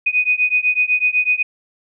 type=beating tone pair; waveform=sine; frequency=2486 / 2494 Hz; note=D#7 / D#7; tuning=-2 / +3 cents; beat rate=8 Hz; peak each=-17 dBFS; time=0.06-1.43 s; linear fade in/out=10 ms; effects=none